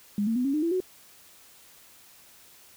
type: tone with pitch steps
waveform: sine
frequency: 205.1 / 226.3 / 249.6 / 275.4 / 303.8 / 335.1 / 369.7 Hz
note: G#3 / A3 / B3 / C#4 / D#4 / E4 / F#4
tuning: -21 / +49 / +19 / -11 / -41 / +29 / -1 cents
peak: -23 dBFS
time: 0.18-0.803 s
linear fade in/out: 2 ms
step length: 89 ms
effects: white hiss -54 dBFS RMS until 2.76 s